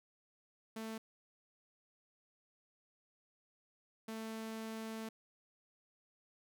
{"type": "tone bursts at uneven times", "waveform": "sawtooth", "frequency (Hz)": 222.1, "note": "A3", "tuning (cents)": 16, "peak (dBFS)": -38, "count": 2, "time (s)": [[0.76, 0.98], [4.08, 5.09]], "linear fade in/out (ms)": 5, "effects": []}